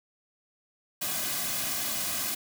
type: noise with comb filter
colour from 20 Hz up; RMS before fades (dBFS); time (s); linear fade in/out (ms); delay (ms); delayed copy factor
white; -31; 1.01-2.35; 10; 2.2; -0.75
effects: none